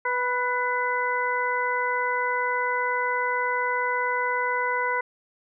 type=harmonic tone with a mistuned harmonic; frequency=493.9 Hz; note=B4; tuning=in tune; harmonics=1 / 2 / 3 / 4; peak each=-30 / -26 / -29 / -29 dBFS; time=0.05-5.01 s; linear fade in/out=5 ms; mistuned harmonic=4; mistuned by=+31 cents; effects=none